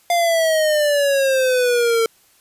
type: exponential sweep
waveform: square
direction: down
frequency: 700 to 450 Hz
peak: -15 dBFS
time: 0.1-2.06 s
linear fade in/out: 2 ms
effects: white hiss -55 dBFS RMS until 2.4 s + resampled to 32000 Hz